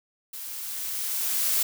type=noise with level ramp; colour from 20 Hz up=blue; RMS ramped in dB=-38 to -23 dBFS; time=0.33-1.63 s; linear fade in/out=5 ms; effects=none